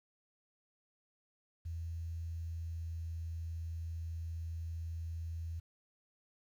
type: tone with pitch glide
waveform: sine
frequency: 83 to 82.52 Hz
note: E2 to E2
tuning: +12 to +2 cents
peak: -38 dBFS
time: 1.65-5.6 s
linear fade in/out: 10 ms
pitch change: -10 cents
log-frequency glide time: 2.25-3.07 s
effects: 11-bit